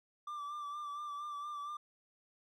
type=tone with vibrato; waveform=triangle; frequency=1174.7 Hz; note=D6; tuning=in tune; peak=-38 dBFS; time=0.27-1.77 s; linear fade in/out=5 ms; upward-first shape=sine; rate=4.3 Hz; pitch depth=36 cents each way; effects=none